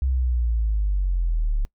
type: linear sweep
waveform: sine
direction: down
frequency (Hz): 66.7 to 34.61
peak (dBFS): -18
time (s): 0.02-1.65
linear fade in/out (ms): 0
effects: noise-tail reverb RT60 0.1 s tail -23 dB re dry + tanh soft clip ceiling -14 dBFS